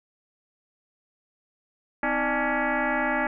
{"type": "tone with frequency modulation", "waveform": "sine", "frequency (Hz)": 539, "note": "C#5", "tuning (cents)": -49, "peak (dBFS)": -22, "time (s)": [2.03, 3.27], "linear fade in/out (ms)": 2, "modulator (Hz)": 284, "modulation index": 5.4, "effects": []}